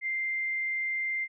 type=tone; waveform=sine; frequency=2093 Hz; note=C7; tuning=in tune; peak=-28 dBFS; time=0.01-1.28 s; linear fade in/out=50 ms; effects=none